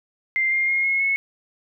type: tone with pitch steps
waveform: sine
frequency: 2093 / 2117 / 2142 / 2167 / 2192 Hz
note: C7 / C7 / C7 / C#7 / C#7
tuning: 0 / +20 / +40 / -40 / -20 cents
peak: -18 dBFS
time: 0.36-1.16 s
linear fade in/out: 0 ms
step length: 160 ms
effects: none